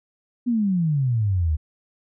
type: exponential sweep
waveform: sine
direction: down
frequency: 250.4 to 73.42 Hz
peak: -18 dBFS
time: 0.46-1.57 s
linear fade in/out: 20 ms
effects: none